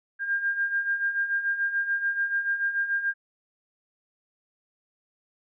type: beating tone pair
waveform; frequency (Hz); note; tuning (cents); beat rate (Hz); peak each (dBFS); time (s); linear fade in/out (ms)
sine; 1600 / 1606.9; G6 / G6; +35 / +42; 6.9; -31 / -25; 0.19-3.14; 50
effects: none